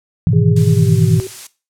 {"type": "chord", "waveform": "sine", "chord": "E major seventh", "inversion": "first", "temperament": "equal", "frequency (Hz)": [103.83, 123.47, 155.56, 164.81], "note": ["G#2", "B2", "D#3", "E3"], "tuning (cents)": [0, 0, 0, 0], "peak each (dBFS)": -15, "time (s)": [0.27, 1.2], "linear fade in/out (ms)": 0}
{"type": "tone with pitch glide", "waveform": "sine", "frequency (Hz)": [410.2, 378.3], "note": ["G#4", "F#4"], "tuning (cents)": [-21, 38], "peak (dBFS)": -22, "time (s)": [0.33, 1.27], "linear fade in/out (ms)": 2, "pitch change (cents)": -141, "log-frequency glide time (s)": [0.67, 1.07]}
{"type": "noise", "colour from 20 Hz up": "blue", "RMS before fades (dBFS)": -28, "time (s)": [0.56, 1.47], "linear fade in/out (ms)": 5}
{"effects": ["noise-tail reverb RT60 0.3 s tail -17 dB re dry", "low-pass 9000 Hz 12 dB/octave"]}